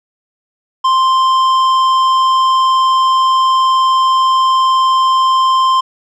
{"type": "tone with tanh clipping", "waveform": "sine", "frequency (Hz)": 1046.5, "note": "C6", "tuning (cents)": 0, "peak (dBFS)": -10, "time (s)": [0.84, 5.81], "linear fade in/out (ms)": 10, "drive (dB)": 10, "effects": []}